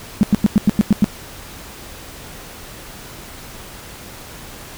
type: tone bursts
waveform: sine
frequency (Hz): 208.1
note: G#3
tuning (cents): +4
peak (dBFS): -7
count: 8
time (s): 0.21-1.043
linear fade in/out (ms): 0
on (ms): 21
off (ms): 95
effects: pink hiss -36 dBFS RMS until 4.77 s